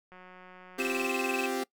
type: click train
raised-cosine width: 0.5 ms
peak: -36 dBFS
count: 174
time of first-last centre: 0.12-1.065 s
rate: 183 Hz
type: chord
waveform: sawtooth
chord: C suspended fourth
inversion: none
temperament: equal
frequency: 261.6 / 349.2 / 392 Hz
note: C4 / F4 / G4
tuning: 0 / 0 / 0 cents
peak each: -30 / -34 / -29 dBFS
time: 0.78-1.64 s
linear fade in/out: 10 ms
type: tone bursts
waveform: triangle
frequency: 2599 Hz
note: E7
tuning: 25 cents flat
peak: -28 dBFS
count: 14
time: 0.8-1.458 s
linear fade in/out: 0 ms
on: 21 ms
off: 28 ms
effects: noise-tail reverb RT60 0.1 s tail -21 dB re dry